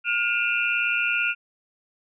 sine tone cluster, 1424 / 2419 / 2648 / 2766 Hz, F6 / D#7 / E7 / F7, +33 / -49 / +7 / -17 cents, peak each -25 / -27 / -27 / -28 dBFS, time 0.04-1.35 s, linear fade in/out 50 ms, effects none

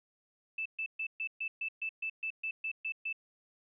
sine tone bursts, 2637 Hz, E7, in tune, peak -33 dBFS, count 13, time 0.58-3.128 s, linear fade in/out 5 ms, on 76 ms, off 130 ms, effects none

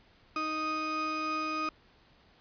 35% pulse tone pair together, 311.9 / 1244.5 Hz, D#4 / D#6, +4 / 0 cents, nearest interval 2 octaves, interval 2396 cents, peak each -35 / -30 dBFS, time 0.36-1.69 s, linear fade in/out 2 ms, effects pink hiss -62 dBFS RMS until 2.4 s + resampled to 11025 Hz

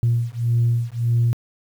sine beating tone pair, 117.1 / 118.8 Hz, A#2 / A#2, +8 / +33 cents, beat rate 1.7 Hz, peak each -19 dBFS, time 0.03-1.33 s, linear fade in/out 0 ms, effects tanh soft clip ceiling -11 dBFS + 8-bit

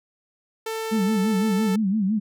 sawtooth tone with pitch glide, 444.9 to 440.8 Hz, A4 to A4, +19 to +3 cents, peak -23 dBFS, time 0.66-1.76 s, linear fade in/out 5 ms, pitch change -16 cents, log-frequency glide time 0.9-1.12 s
sine tone with vibrato, 204.1 Hz, G#3, 30 cents flat, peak -19 dBFS, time 0.91-2.2 s, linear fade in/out 20 ms, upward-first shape sine, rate 5.9 Hz, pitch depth 150 cents each way
effects none

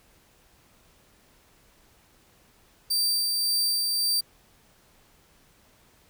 sawtooth tone with tremolo, 4672 Hz, D8, 10 cents flat, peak -19 dBFS, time 2.9-4.21 s, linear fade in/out 10 ms, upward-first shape sine, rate 1.8 Hz, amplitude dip 25%, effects pink hiss -60 dBFS RMS until 6.09 s

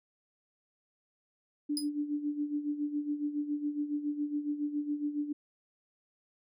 sine tone with tremolo, 293.7 Hz, D4, in tune, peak -28 dBFS, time 1.69-5.33 s, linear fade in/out 10 ms, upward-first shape sine, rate 7.2 Hz, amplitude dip 70%
25% pulse tone with exponential decay, 5000 Hz, D#8, 8 cents sharp, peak -24 dBFS, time 1.77-1.89 s, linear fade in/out 1 ms, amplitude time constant 26 ms
effects none

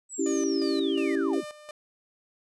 sine linear sweep, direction down, 7980 to 77.78 Hz, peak -35 dBFS, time 0.09-1.45 s, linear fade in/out 50 ms
sine chord, C# diminished, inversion none, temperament equal, 277.2 / 329.6 / 392 Hz, C#4 / E4 / G4, 0 / 0 / 0 cents, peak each -28 dBFS, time 0.18-1.41 s, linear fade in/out 20 ms
sawtooth tone with tremolo, 600 Hz, D5, 37 cents sharp, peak -33 dBFS, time 0.26-1.71 s, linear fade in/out 2 ms, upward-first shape square, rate 2.8 Hz, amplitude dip 70%
effects resampled to 24000 Hz

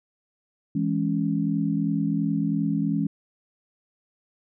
sine chord, C# minor, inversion first, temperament equal, 164.81 / 207.7 / 277.2 Hz, E3 / G#3 / C#4, 0 / 0 / 0 cents, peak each -26 dBFS, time 0.75-3.07 s, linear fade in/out 5 ms, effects none

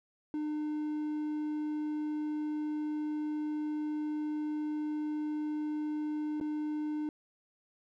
triangle tone with dropouts, 302.4 Hz, D#4, 49 cents flat, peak -30 dBFS, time 0.34-7.09 s, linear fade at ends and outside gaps 1 ms, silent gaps 6.401-6.411 s, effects none

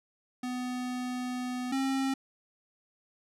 square tone pair in turn, 250 / 268.3 Hz, B3 / C4, +21 / +44 cents, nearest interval minor second, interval 123 cents, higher second, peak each -33 / -28 dBFS, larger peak second, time 0.43-1.72 / 1.72-2.14 s, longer first, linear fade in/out 5 ms, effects low-pass 10000 Hz 12 dB/octave

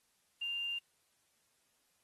sine tone with quantisation, 2794 Hz, F7, in tune, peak -35 dBFS, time 0.41-0.79 s, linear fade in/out 10 ms, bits 10, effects white hiss -75 dBFS RMS until 2.03 s + AAC 32 kbps

